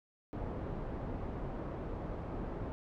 pink low-pass noise, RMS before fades -40 dBFS, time 0.33-2.72 s, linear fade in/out 0 ms, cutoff 770 Hz, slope 12 dB/octave, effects none

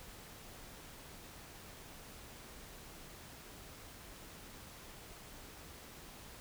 silence, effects pink hiss -53 dBFS RMS until 6.4 s

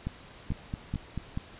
two click trains, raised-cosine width 5 ms, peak -20 / -19 dBFS, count 4 / 4, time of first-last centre 0.52-1.176 / 0.07-1.374 s, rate 4.57 / 2.3 Hz, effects pink hiss -50 dBFS RMS until 1.59 s + resampled to 8000 Hz

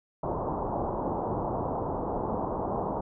white low-pass noise, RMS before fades -31 dBFS, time 0.23-3.01 s, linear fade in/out 5 ms, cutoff 1000 Hz, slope 48 dB/octave, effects none

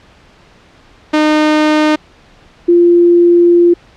sawtooth / sine tone pair in turn, 305.7 / 346.5 Hz, D#4 / F4, -30 / -14 cents, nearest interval major second, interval 216 cents, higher second, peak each -4 dBFS, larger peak neither, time 1.13-1.96 / 2.68-3.74 s, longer second, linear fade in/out 10 ms, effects pink hiss -44 dBFS RMS until 3.96 s + low-pass 4000 Hz 12 dB/octave

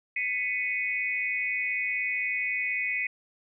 sine tone cluster, 2001 / 2212 / 2495 Hz, B6 / C#7 / D#7, +22 / -4 / +4 cents, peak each -31 dBFS, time 0.16-3.07 s, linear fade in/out 5 ms, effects none

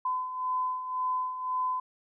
sine beating tone pair, 1014 / 1015.9 Hz, B5 / B5, +45 / +49 cents, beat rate 1.9 Hz, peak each -36 / -29 dBFS, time 0.05-1.8 s, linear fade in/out 5 ms, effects none

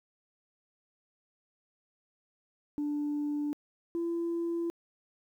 sine tone pair in turn, 293.7 / 338.3 Hz, D4 / E4, 0 / +45 cents, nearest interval major second, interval 245 cents, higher second, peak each -28 dBFS, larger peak neither, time 2.78-3.53 / 3.95-4.7 s, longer neither, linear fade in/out 0 ms, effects tanh soft clip ceiling -27 dBFS + 11-bit

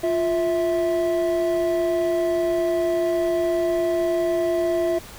triangle tone pair together, 349.2 / 655.2 Hz, F4 / E5, 0 / -11 cents, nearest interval major seventh, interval 1089 cents, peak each -20 dBFS, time 0.03-4.99 s, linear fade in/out 10 ms, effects pink hiss -41 dBFS RMS until 5.18 s

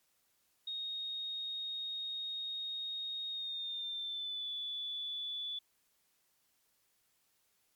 sine tone with pitch glide, 3729 to 3459 Hz, A#7 to A7, 0 to -30 cents, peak -37 dBFS, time 0.67-5.59 s, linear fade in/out 5 ms, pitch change -130 cents, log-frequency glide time 3.3-4.5 s, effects white hiss -75 dBFS RMS until 7.75 s + MP3 96 kbps

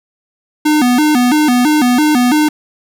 square tone with vibrato, 273.4 Hz, C#4, 24 cents flat, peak -9 dBFS, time 0.65-2.49 s, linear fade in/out 10 ms, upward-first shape square, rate 3 Hz, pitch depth 180 cents each way, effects none

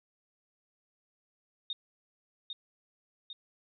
sine tone with echo, 3690 Hz, A#7, 18 cents flat, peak -33 dBFS, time 1.7-1.73 s, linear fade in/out 2 ms, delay 800 ms, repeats 2, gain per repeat -4 dB, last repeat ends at 3.33 s, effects none

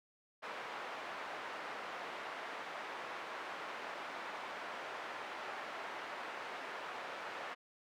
pink band-pass noise, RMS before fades -45 dBFS, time 0.42-7.55 s, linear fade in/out 20 ms, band 660 to 2000 Hz, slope 12 dB/octave, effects none

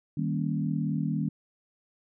sine chord, Eb dominant seventh, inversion none, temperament equal, 155.56 / 196 / 233.1 / 277.2 Hz, Eb3 / G3 / Bb3 / Db4, 0 / 0 / 0 / 0 cents, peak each -29 / -32 / -33 / -34 dBFS, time 0.17-1.29 s, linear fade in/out 5 ms, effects none

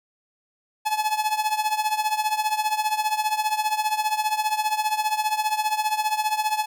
45% pulse tone with tremolo, 857 Hz, A5, 46 cents flat, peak -18 dBFS, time 0.85-6.66 s, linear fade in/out 20 ms, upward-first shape triangle, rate 15 Hz, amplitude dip 85%, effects none

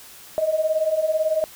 sine beating tone pair, 615 / 633 Hz, D#5 / D#5, -20 / +30 cents, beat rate 18 Hz, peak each -24 / -20 dBFS, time 0.38-1.44 s, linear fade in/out 0 ms, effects white hiss -44 dBFS RMS until 1.55 s

